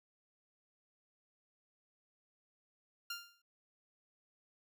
15% pulse tone with exponential decay, 1396.9 Hz, F6, in tune, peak -31 dBFS, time 3.1-3.42 s, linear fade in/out 5 ms, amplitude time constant 68 ms, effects none

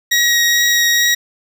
20% pulse tone with vibrato, 1897 Hz, A#6, 30 cents sharp, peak -6 dBFS, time 0.11-1.15 s, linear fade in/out 10 ms, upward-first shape triangle, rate 2.3 Hz, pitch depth 9 cents each way, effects none

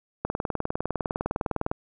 click train, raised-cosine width 1 ms, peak -12 dBFS, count 30, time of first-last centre 0.25-1.715 s, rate 19.8 Hz, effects none

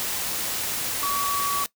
sine tone in noise, 1134 Hz, C#6, 39 cents sharp, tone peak -24 dBFS, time 1.03-1.64 s, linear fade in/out 0 ms, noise white, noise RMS -28 dBFS, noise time 0-1.66 s, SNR +1 dB, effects noise-tail reverb RT60 0.1 s tail -19 dB re dry

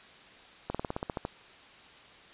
slowing click train, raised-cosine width 1 ms, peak -18 dBFS, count 10, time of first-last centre 0.7-1.251 s, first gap 46 ms, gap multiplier 1.07, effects white hiss -53 dBFS RMS until 2.33 s + resampled to 8000 Hz

